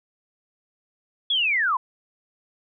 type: linear sweep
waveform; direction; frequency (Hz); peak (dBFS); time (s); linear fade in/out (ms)
sine; down; 3438 to 959; -19; 1.3-1.77; 5
effects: none